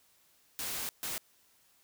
white noise bursts at uneven times, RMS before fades -37 dBFS, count 2, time 0.59-0.89 / 1.03-1.18 s, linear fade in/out 0 ms, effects white hiss -67 dBFS RMS until 1.83 s

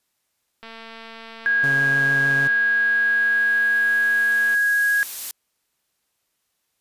click train, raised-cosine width 0.3 ms, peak -24 dBFS, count 886, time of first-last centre 0.63-4.546 s, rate 226 Hz
sine tone with pitch glide, 1639 to 1652.3 Hz, G#6 to G#6, -23 to -9 cents, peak -16 dBFS, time 1.46-5.03 s, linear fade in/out 0 ms, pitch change +14 cents, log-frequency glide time 1.69-4.51 s
sawtooth tone with vibrato, 138.59 Hz, C#3, in tune, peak -23 dBFS, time 1.63-2.48 s, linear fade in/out 10 ms, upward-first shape sine, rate 6.6 Hz, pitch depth 13 cents each way
blue noise with exponential growth, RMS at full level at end -28 dBFS, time 1.86-5.31 s, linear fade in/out 0 ms, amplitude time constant 750 ms
effects white hiss -73 dBFS RMS until 6.8 s + resampled to 32000 Hz

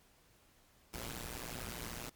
pink noise with amplitude modulation, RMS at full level -40 dBFS, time 0.93-2.1 s, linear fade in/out 10 ms, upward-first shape sine, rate 119 Hz, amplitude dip 100%, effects pink hiss -67 dBFS RMS until 2.15 s + MP3 96 kbps

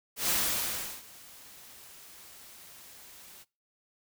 white noise with ADSR envelope, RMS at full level -27 dBFS, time 0.16-3.45 s, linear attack 130 ms, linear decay 730 ms, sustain -24 dB, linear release 36 ms, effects noise-tail reverb RT60 0.3 s tail -23 dB re dry

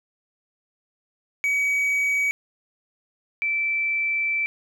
triangle / sine tone pair in turn, 2268 / 2328 Hz, C#7 / D7, +39 / -16 cents, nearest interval unison, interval 45 cents, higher second, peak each -18 / -21 dBFS, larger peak first, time 1.44-2.31 / 3.42-4.46 s, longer second, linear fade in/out 0 ms, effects none

